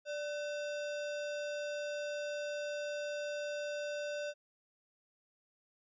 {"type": "tone with sample-and-hold", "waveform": "sine", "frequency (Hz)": 587.3, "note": "D5", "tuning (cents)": 0, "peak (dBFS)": -36, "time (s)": [0.05, 4.34], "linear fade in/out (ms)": 50, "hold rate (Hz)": 2100, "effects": ["resampled to 16000 Hz"]}